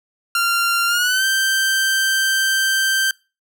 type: tone with pitch glide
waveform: sawtooth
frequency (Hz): 1385 to 1563.6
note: F6 to G6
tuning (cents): -15 to -5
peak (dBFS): -12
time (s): 0.35-3.11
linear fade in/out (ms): 2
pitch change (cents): +210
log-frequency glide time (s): 0.87-1.25
effects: noise-tail reverb RT60 0.3 s tail -25 dB re dry